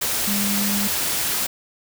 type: tone in noise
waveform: sine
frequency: 202.5 Hz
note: G#3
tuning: 43 cents flat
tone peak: -23 dBFS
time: 0.27-0.88 s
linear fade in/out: 10 ms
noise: white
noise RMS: -23 dBFS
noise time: 0.01-1.47 s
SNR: -3 dB
effects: none